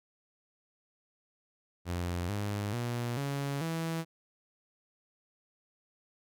sawtooth tone with pitch steps, 87.8 / 102.62 / 119.94 / 140.18 / 163.84 Hz, F2 / G#2 / A#2 / C#3 / E3, +10 / -20 / +50 / +20 / -10 cents, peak -28 dBFS, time 1.85-4.05 s, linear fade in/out 50 ms, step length 440 ms, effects none

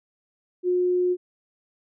sine tone, 360 Hz, F#4, 47 cents flat, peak -19 dBFS, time 0.63-1.17 s, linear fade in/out 50 ms, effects none

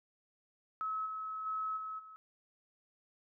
sine tone with level steps, 1289 Hz, E6, 39 cents flat, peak -34 / -38 / -34 / -39 / -50 dBFS, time 0.81-2.16 s, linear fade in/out 0 ms, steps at 1.05 / 1.45 / 1.76 / 1.98 s, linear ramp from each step 20 ms, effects none

